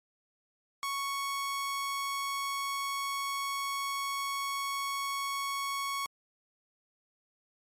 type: tone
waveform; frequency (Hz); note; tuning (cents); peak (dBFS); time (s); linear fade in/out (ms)
sawtooth; 1108.7; C#6; 0; -28; 0.83-6.06; 0
effects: MP3 64 kbps

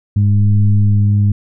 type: tone with frequency modulation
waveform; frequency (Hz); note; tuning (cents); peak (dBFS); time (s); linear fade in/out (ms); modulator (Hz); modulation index
sine; 102.5; G#2; -22; -8; 0.16-1.32; 5; 102; 0.58
effects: none

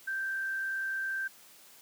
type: tone with frequency modulation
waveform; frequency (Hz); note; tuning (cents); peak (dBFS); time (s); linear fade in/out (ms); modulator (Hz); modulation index
sine; 1567; G6; -1; -31; 0.07-1.28; 10; 49.5; 0.32
effects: white hiss -56 dBFS RMS until 1.81 s + high-pass 150 Hz 12 dB/octave

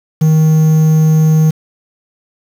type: tone with quantisation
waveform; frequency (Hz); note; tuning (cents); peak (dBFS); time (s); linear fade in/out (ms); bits
triangle; 157; D#3; +16; -4; 0.21-1.51; 10; 5
effects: none

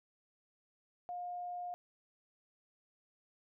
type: tone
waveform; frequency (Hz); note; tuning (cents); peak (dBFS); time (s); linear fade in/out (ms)
sine; 711; F5; +31; -39; 1.09-1.74; 0
effects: none

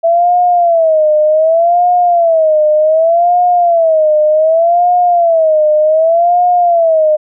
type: tone with vibrato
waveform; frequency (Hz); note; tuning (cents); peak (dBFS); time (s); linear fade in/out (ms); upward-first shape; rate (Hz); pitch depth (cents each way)
sine; 659.3; E5; 0; -6; 0.03-7.17; 20; sine; 0.66; 140
effects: none

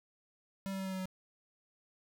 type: tone with pitch steps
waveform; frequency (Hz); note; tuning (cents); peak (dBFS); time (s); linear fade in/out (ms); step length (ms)
square; 194.5 / 192.93 / 191.38 / 189.84 / 188.31 / 186.79; G3 / G3 / G3 / F#3 / F#3 / F#3; -13 / -27 / -41 / +45 / +31 / +17; -37; 0.66-1.056; 0; 66
effects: none

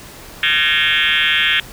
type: tone with frequency modulation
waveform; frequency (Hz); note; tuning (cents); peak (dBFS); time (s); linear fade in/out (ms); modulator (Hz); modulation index
sine; 2467; D#7; -15; -12; 0.43-1.6; 2; 155; 6.2
effects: pink hiss -37 dBFS RMS until 1.72 s

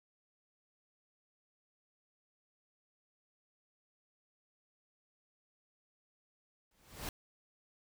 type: noise with exponential growth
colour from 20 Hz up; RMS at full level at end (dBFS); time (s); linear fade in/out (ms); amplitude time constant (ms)
pink; -38; 6.71-7.09; 2; 81
effects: none

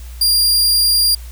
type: tone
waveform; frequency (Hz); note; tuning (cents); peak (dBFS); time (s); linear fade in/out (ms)
sawtooth; 4790; D8; +33; -8; 0.21-1.15; 5
effects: added 60 Hz sine -29 dBFS peak until 1.31 s + white hiss -43 dBFS RMS until 1.31 s

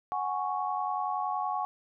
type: chord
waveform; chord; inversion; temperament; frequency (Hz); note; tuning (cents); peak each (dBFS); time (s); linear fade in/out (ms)
sine; F# suspended second; none; equal; 740 / 830.6 / 1108.7; F#5 / G#5 / C#6; 0 / 0 / 0; -33; 0.12-1.65; 0
effects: none

